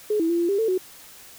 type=tone with pitch steps; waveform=sine; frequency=422.7 / 328.1 / 341.2 / 343.2 / 398 / 446.8 / 370.5 Hz; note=G#4 / E4 / F4 / F4 / G4 / A4 / F#4; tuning=+31 / -8 / -40 / -30 / +26 / +27 / +2 cents; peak=-19 dBFS; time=0.1-0.779 s; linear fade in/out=5 ms; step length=97 ms; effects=white hiss -46 dBFS RMS until 1.38 s